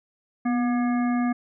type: harmonic tone with a mistuned harmonic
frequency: 240 Hz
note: B3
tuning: 49 cents flat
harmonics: 1 / 3 / 5 / 7 / 9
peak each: -21 / -31 / -35 / -38 / -40 dBFS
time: 0.45-1.33 s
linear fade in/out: 10 ms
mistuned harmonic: 1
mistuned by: +38 cents
effects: none